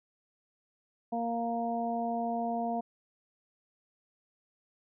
harmonic tone, 233.1 Hz, A#3, in tune, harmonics 1 / 2 / 3 / 4, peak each -34 / -40 / -32 / -42 dBFS, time 1.12-2.81 s, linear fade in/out 10 ms, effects none

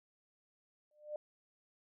sine tone with exponential growth, 600 Hz, D5, 37 cents sharp, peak -35 dBFS, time 0.91-1.16 s, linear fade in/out 2 ms, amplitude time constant 53 ms, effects none

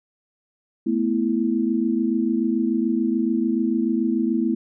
sine chord, A suspended second, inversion none, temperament equal, 220 / 246.9 / 329.6 Hz, A3 / B3 / E4, 0 / 0 / 0 cents, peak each -23 dBFS, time 0.86-4.55 s, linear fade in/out 10 ms, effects none

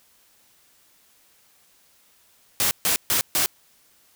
white noise bursts, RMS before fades -21 dBFS, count 4, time 2.6-3.46 s, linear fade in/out 0 ms, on 110 ms, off 140 ms, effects white hiss -59 dBFS RMS until 4.15 s

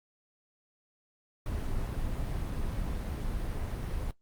brown noise, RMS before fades -33 dBFS, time 1.46-4.11 s, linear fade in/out 2 ms, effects noise-tail reverb RT60 0.1 s tail -17 dB re dry + Opus 32 kbps

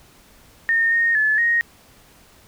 sine tone with pitch steps, 1830 / 1851 / 1727 / 1869 Hz, A#6 / A#6 / A6 / A#6, -32 / -13 / -33 / +4 cents, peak -15 dBFS, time 0.69-1.61 s, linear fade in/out 0 ms, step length 230 ms, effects pink hiss -51 dBFS RMS until 2.47 s

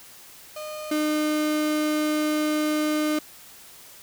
35% pulse tone pair in turn, 612 / 304.3 Hz, D#5 / D#4, -29 / -38 cents, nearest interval octave, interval 1209 cents, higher first, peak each -31 / -20 dBFS, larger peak second, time 0.56-0.91 / 0.91-3.19 s, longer second, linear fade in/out 5 ms, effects white hiss -47 dBFS RMS until 4.02 s

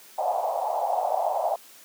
white band-pass noise, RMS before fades -26 dBFS, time 0.18-1.56 s, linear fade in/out 5 ms, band 620 to 820 Hz, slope 48 dB/octave, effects white hiss -50 dBFS RMS until 1.84 s + high-pass 200 Hz 12 dB/octave

